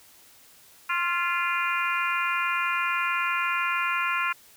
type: harmonic tone with a mistuned harmonic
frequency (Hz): 346.2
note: F4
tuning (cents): -15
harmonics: 3 / 4 / 5 / 6 / 7 / 8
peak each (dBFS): -29 / -28 / -34 / -34 / -30 / -35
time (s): 0.89-4.33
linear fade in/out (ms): 10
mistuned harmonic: 3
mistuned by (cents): +28
effects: white hiss -54 dBFS RMS until 4.56 s